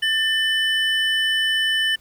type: tone pair together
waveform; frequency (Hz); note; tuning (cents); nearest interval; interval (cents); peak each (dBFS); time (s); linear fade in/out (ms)
triangle; 1783.8 / 3000; A6 / F#7; +23 / +23; major sixth; 900; -19; 0.02-1.96; 10
effects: pink hiss -56 dBFS RMS until 2 s